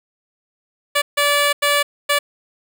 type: tone bursts at uneven times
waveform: 10% pulse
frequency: 578 Hz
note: D5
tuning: 28 cents flat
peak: -6 dBFS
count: 4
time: 0.95-1.02 / 1.17-1.53 / 1.62-1.83 / 2.09-2.19 s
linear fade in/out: 10 ms
effects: none